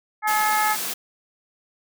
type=harmonic tone; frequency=427.2 Hz; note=G#4; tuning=49 cents sharp; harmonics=2 / 3 / 4 / 5; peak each=-21 / -25 / -27 / -29 dBFS; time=0.22-0.77 s; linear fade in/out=50 ms
type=high-pass noise; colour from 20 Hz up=white; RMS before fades=-28 dBFS; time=0.27-0.94 s; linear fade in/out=10 ms; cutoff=170 Hz; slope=48 dB/octave
effects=none